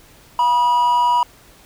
triangle tone with amplitude modulation, 970 Hz, B5, 31 cents flat, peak -9 dBFS, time 0.39-1.23 s, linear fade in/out 2 ms, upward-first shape sine, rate 270 Hz, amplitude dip 40%, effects pink hiss -48 dBFS RMS until 1.65 s

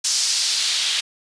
white noise with band-pass filter sweep, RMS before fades -21 dBFS, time 0.04-1.01 s, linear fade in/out 10 ms, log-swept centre 5800 to 3400 Hz, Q 2.1, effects resampled to 22050 Hz

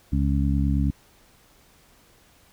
harmonic tone, 69.3 Hz, C#2, in tune, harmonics 1 / 2 / 3 / 4, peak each -22 / -25 / -27 / -28 dBFS, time 0.12-0.91 s, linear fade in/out 10 ms, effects pink hiss -57 dBFS RMS until 2.52 s

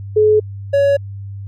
sine / triangle tone pair in turn, 426.8 / 561.4 Hz, G#4 / C#5, +47 / +22 cents, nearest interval perfect fourth, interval 475 cents, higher second, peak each -8 dBFS, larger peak neither, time 0.16-0.4 / 0.73-0.97 s, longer neither, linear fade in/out 10 ms, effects added 99 Hz sine -26 dBFS peak until 1.47 s

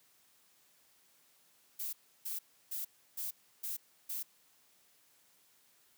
violet noise bursts, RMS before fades -39 dBFS, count 6, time 1.79-4.23 s, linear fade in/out 10 ms, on 140 ms, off 320 ms, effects white hiss -68 dBFS RMS until 5.97 s + high-pass 100 Hz 12 dB/octave

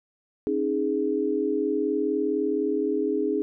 sine chord, C# suspended second, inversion none, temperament equal with one note detuned, 271.6 / 311.1 / 415.3 Hz, C#4 / D#4 / G#4, -35 / 0 / 0 cents, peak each -29 / -27 / -25 dBFS, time 0.47-3.42 s, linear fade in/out 0 ms, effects none

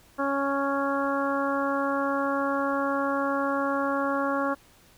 harmonic tone, 277.5 Hz, C#4, 2 cents sharp, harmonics 1 / 2 / 3 / 4 / 5 / 6, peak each -29 / -29 / -34 / -30 / -32 / -38 dBFS, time 0.18-4.55 s, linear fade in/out 20 ms, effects pink hiss -57 dBFS RMS until 4.97 s

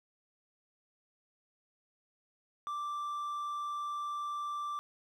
triangle tone, 1174.7 Hz, D6, in tune, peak -33 dBFS, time 2.67-4.79 s, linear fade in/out 0 ms, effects none

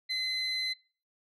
sine tone pair together, 2051 / 4057 Hz, C7 / B7, -35 / +46 cents, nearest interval octave, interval 1181 cents, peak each -33 / -29 dBFS, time 0.09-0.74 s, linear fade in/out 20 ms, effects noise-tail reverb RT60 0.4 s tail -25 dB re dry + tanh soft clip ceiling -26 dBFS

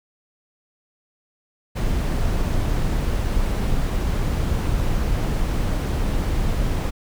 brown noise, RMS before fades -21 dBFS, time 1.75-6.91 s, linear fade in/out 20 ms, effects none

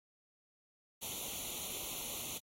white noise with comb filter, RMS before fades -42 dBFS, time 1.01-2.39 s, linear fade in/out 20 ms, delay 0.3 ms, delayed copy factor +0.95, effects AAC 48 kbps

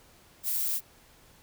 violet noise with amplitude modulation, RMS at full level -28 dBFS, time 0.43-0.81 s, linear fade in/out 50 ms, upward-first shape sine, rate 124 Hz, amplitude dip 30%, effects pink hiss -58 dBFS RMS until 1.42 s

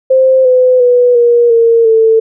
sine tone with pitch steps, 523.3 / 506.9 / 491.1 / 475.7 / 460.9 / 446.4 Hz, C5 / B4 / B4 / A#4 / A#4 / A4, 0 / +45 / -10 / +35 / -20 / +25 cents, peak -4 dBFS, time 0.1-2.2 s, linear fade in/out 10 ms, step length 350 ms, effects none

